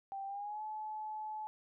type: tone with pitch glide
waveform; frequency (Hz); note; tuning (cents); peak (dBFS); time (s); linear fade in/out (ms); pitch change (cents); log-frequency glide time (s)
sine; 784 to 859.9; G5 to A5; 0 to -40; -39; 0.12-1.47; 0; +160; 0.26-0.62
effects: none